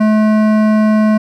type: tone with hard clipping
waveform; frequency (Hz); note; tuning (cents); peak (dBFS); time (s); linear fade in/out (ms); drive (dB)
triangle; 215.1; A3; -39; -10; 0-1.18; 10; 18
effects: none